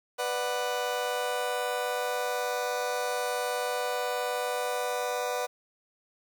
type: chord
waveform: 30% pulse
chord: B minor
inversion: none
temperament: just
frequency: 493.9 / 592.7 / 740.8 Hz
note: B4 / D5 / F#5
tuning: 0 / +16 / +2 cents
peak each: -29 / -32 / -31 dBFS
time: 0.18-5.47 s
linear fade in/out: 20 ms
effects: 9-bit